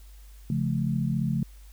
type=chord; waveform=sine; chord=Db augmented; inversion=none; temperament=just; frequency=138.59 / 173.24 / 216.5 Hz; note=Db3 / F3 / A3; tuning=0 / -14 / -28 cents; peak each=-27 / -29 / -29 dBFS; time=0.5-1.43 s; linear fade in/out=2 ms; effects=added 50 Hz sine -45 dBFS peak until 1.72 s + white hiss -59 dBFS RMS until 1.72 s